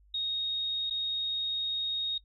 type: tone with dropouts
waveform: sine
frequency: 3735 Hz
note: A#7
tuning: 3 cents sharp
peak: -29 dBFS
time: 0.14-2.18 s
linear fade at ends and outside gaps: 5 ms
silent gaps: 0.899-0.907 s
effects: noise-tail reverb RT60 0.1 s tail -21 dB re dry + added 50 Hz sine -58 dBFS peak until 2.24 s